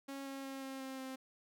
sawtooth tone with pitch steps, 274.5 / 272.1 / 269.8 / 267.5 / 265.1 / 262.9 Hz, C#4 / C#4 / C#4 / C4 / C4 / C4, -17 / -32 / -47 / +38 / +23 / +8 cents, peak -39 dBFS, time 0.08-1.16 s, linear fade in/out 10 ms, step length 180 ms, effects none

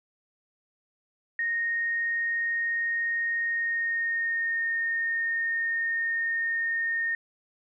sine tone with pitch glide, 1857 to 1837.8 Hz, A#6 to A#6, -7 to -25 cents, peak -25 dBFS, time 1.39-7.15 s, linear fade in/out 2 ms, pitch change -18 cents, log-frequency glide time 3.47-4.62 s, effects none

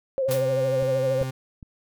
sine tone with vibrato, 529 Hz, C5, 19 cents sharp, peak -21 dBFS, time 0.18-1.23 s, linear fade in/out 0 ms, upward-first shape sine, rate 13 Hz, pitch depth 57 cents each way
40% pulse tone, 130.81 Hz, C3, in tune, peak -27 dBFS, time 0.28-1.31 s, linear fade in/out 10 ms
white noise with exponential decay, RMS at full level -29 dBFS, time 0.31-0.53 s, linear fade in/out 0 ms, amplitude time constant 47 ms
clicks, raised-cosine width 5 ms, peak -27 / -21 / -29 dBFS, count 3, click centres 0.825 / 1.215 / 1.628 s
effects none

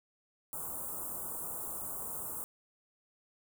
white band-stop noise, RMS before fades -40 dBFS, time 0.53-2.44 s, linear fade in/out 0 ms, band 1300 to 7900 Hz, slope 48 dB/octave, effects none

